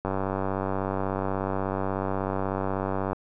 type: click train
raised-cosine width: 1 ms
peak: -14 dBFS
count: 298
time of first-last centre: 0.05-3.131 s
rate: 96.4 Hz
effects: none